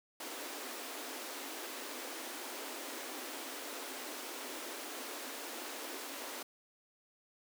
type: high-pass noise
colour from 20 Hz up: pink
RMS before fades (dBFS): -44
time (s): 0.2-6.43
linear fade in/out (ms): 5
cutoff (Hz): 250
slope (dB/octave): 96
effects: none